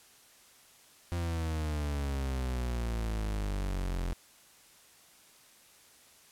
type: exponential sweep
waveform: 40% pulse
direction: down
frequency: 87.31 to 43 Hz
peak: -30 dBFS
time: 1.12-4.13 s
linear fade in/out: 0 ms
effects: white hiss -59 dBFS RMS until 6.31 s + low-pass 12000 Hz 12 dB/octave